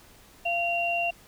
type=tone pair together; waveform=sine; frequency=690 / 2760 Hz; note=F5 / F7; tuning=-21 / -21 cents; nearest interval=2 octaves; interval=2400 cents; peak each=-27 dBFS; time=0.45-1.11 s; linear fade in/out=10 ms; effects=pink hiss -54 dBFS RMS until 1.27 s